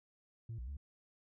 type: tone with pitch steps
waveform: sine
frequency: 114.2 / 60.2 / 70.5 Hz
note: A#2 / B1 / C#2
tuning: -35 / -44 / +30 cents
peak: -39 dBFS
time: 0.49-0.769 s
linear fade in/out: 5 ms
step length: 93 ms
effects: tanh soft clip ceiling -39 dBFS